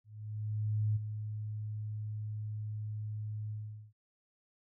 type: tone with ADSR envelope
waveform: sine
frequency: 106.7 Hz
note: G#2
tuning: 47 cents sharp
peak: -27 dBFS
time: 0.04-3.93 s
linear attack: 920 ms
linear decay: 17 ms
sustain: -9 dB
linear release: 420 ms
effects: none